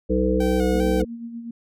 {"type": "harmonic tone", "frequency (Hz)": 63.1, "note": "B1", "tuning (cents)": 38, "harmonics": [1, 3, 5, 7, 8], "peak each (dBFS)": [-24, -24, -24, -24, -24], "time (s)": [0.09, 1.05], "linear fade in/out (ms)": 20}
{"type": "tone with vibrato", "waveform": "sawtooth", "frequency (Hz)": 750, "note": "F#5", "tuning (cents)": 23, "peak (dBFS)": -27, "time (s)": [0.4, 1.02], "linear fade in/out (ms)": 5, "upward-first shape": "square", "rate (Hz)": 2.5, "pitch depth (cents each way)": 55}
{"type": "tone with tremolo", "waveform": "sine", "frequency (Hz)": 233.1, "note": "A#3", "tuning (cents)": 0, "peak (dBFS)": -29, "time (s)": [0.73, 1.51], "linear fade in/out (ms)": 5, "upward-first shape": "sine", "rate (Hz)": 8.2, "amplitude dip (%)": 50}
{"effects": []}